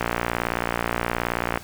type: click train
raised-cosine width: 0.5 ms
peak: -7 dBFS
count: 93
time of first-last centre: 0.01-1.575 s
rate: 58.8 Hz
effects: pink hiss -43 dBFS RMS until 1.63 s